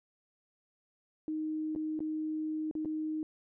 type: tone with dropouts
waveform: sine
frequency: 311.1 Hz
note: D#4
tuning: in tune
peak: -32 dBFS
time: 1.28-3.23 s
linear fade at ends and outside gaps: 1 ms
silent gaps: 1.751-1.76 / 1.992-2.004 / 2.712-2.752 / 2.849-2.856 s
effects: none